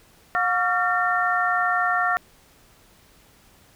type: tone cluster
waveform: sine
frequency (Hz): 720 / 1131 / 1376 / 1814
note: F#5 / C#6 / F6 / A#6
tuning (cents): -47 / +34 / -26 / -48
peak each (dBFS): -24 / -28 / -23 / -25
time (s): 0.35-2.17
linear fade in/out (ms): 0
effects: pink hiss -55 dBFS RMS until 3.75 s